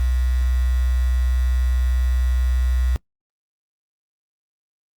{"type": "tone with quantisation", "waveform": "sine", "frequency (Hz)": 62.4, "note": "B1", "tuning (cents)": 19, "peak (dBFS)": -16, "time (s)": [0, 2.96], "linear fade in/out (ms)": 0, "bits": 6, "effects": ["noise-tail reverb RT60 0.1 s tail -24 dB re dry", "Opus 24 kbps"]}